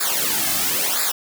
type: noise with flanger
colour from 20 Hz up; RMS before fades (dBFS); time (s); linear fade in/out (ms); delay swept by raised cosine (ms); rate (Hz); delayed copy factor
white; -21; 0-1.12; 10; 0.33 to 2.13; 0.98; -0.95
effects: none